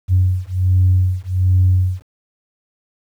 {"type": "beating tone pair", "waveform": "sine", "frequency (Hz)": [91.5, 92.8], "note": ["F#2", "F#2"], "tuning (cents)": [-19, 6], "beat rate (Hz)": 1.3, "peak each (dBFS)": -14, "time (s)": [0.08, 2.03], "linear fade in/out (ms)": 50, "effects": ["tanh soft clip ceiling -5 dBFS", "8-bit"]}